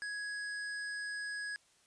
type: tone with hard clipping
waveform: sine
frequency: 1667 Hz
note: G#6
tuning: 6 cents sharp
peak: -39 dBFS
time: 0.02-1.56 s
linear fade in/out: 0 ms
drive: 18 dB
effects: white hiss -68 dBFS RMS until 1.86 s + resampled to 22050 Hz

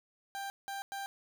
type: tone bursts at uneven times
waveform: 30% pulse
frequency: 790 Hz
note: G5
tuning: 13 cents sharp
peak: -35 dBFS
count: 3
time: 0.35-0.5 / 0.68-0.82 / 0.92-1.06 s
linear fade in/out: 0 ms
effects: none

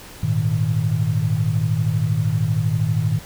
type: chord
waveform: sine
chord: Ab suspended second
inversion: none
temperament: equal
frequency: 103.83 / 116.54 / 155.56 Hz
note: Ab2 / Bb2 / Eb3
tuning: 0 / 0 / 0 cents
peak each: -22 / -21 / -21 dBFS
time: 0.23-3.19 s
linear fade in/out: 5 ms
effects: pink hiss -40 dBFS RMS until 3.25 s

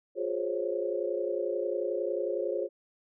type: chord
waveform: sine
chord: Db major seventh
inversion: first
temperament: equal with one note detuned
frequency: 355.9 / 415.3 / 523.3 / 554.4 Hz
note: F4 / Ab4 / C5 / Db5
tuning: +33 / 0 / 0 / 0 cents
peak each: -34 dBFS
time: 0.15-2.69 s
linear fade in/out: 50 ms
effects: none

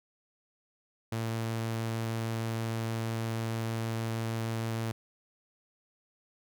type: tone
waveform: sawtooth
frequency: 113.3 Hz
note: A#2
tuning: 49 cents flat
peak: -27 dBFS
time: 1.12-4.92 s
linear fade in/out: 5 ms
effects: none

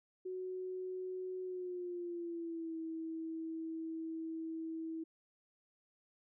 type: tone with pitch glide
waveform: sine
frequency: 370 to 324 Hz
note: F#4 to E4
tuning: 0 to -30 cents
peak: -39 dBFS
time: 0.25-5.04 s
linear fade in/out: 10 ms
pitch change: -230 cents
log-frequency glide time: 1.43-2.77 s
effects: none

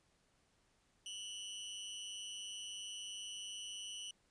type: tone with amplitude modulation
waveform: sawtooth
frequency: 2960 Hz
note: F#7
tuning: in tune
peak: -38 dBFS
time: 1.06-4.11 s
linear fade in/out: 2 ms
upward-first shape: sine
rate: 203 Hz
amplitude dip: 70%
effects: pink hiss -75 dBFS RMS until 4.3 s + resampled to 22050 Hz

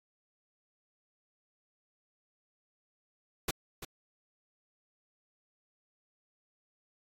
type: noise with echo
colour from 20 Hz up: pink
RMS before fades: -32 dBFS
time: 3.48-3.51 s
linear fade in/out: 5 ms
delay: 340 ms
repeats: 1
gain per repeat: -11 dB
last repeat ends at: 3.85 s
effects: AAC 48 kbps

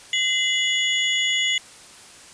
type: tone cluster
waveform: sine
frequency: 2054 / 2919 / 3433 / 6850 Hz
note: C7 / F#7 / A7 / A8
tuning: -33 / -24 / -43 / -47 cents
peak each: -23 / -23 / -26 / -30 dBFS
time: 0.13-1.58 s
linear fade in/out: 2 ms
effects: white hiss -45 dBFS RMS until 2.33 s + resampled to 22050 Hz

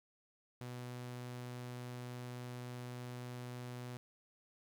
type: tone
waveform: sawtooth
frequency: 123.47 Hz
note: B2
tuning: in tune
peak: -40 dBFS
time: 0.61-3.97 s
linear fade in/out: 0 ms
effects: 12-bit

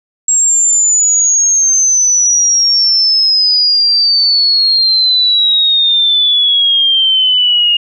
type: exponential sweep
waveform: sine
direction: down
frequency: 7610 to 2841 Hz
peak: -7 dBFS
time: 0.28-7.77 s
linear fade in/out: 5 ms
effects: none

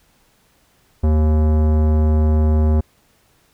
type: tone with tanh clipping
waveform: sine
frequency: 77.2 Hz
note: D#2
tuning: 13 cents flat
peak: -14 dBFS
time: 1.03-2.81 s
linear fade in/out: 10 ms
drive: 18 dB
effects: pink hiss -58 dBFS RMS until 3.53 s

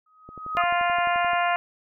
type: tone with exponential growth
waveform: sine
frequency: 1260 Hz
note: D#6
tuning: 21 cents sharp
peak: -21 dBFS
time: 0.06-0.62 s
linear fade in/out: 5 ms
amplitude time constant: 120 ms
type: click train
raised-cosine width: 2 ms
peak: -29 dBFS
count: 13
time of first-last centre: 0.29-1.333 s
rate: 11.5 Hz
type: harmonic tone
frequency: 349.2 Hz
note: F4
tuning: in tune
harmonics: 2 / 3 / 4 / 5 / 6 / 7 / 8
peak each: -23 / -27 / -29 / -31 / -33 / -34 / -35 dBFS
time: 0.57-1.56 s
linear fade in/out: 0 ms
effects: none

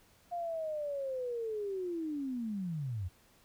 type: linear sweep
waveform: sine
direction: down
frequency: 707 to 82.41 Hz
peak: -34 dBFS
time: 0.31-3.09 s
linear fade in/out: 20 ms
effects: pink hiss -65 dBFS RMS until 3.44 s

